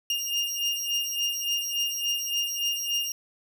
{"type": "beating tone pair", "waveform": "30% pulse", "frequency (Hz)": [2820, 2823.5], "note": ["F7", "F7"], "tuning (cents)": [16, 18], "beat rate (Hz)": 3.5, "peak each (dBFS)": [-26, -27], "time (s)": [0.1, 3.12], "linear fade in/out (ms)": 2, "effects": []}